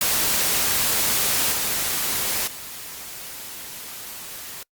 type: noise with level steps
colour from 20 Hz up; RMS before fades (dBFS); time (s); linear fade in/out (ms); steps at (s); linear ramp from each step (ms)
white; -21 / -24 / -36; 0.01-4.63; 2; 1.52 / 2.47; 5
effects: noise-tail reverb RT60 0.1 s tail -26 dB re dry + Opus 48 kbps